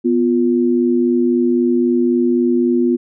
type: tone pair together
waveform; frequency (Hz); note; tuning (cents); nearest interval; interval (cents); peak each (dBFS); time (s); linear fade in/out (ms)
sine; 246.9 / 350.7; B3 / F4; 0 / +7; tritone; 607; -14 / -15; 0.04-2.97; 20
effects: none